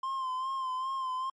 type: tone with vibrato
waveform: triangle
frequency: 1046.5 Hz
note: C6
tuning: in tune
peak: -29 dBFS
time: 0.03-1.3 s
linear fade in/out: 5 ms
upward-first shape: sine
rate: 2.5 Hz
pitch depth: 44 cents each way
effects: MP3 48 kbps